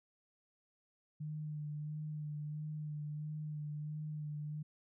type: tone with vibrato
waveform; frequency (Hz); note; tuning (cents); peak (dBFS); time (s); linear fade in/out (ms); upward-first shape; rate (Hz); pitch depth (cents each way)
sine; 151; D3; +48; -39; 1.2-4.63; 10; sine; 1.5; 24
effects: none